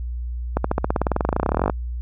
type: accelerating click train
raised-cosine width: 1 ms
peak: -5 dBFS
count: 29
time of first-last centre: 0.57-1.698 s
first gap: 74 ms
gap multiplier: 0.95
effects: added 60 Hz sine -25 dBFS peak until 2.01 s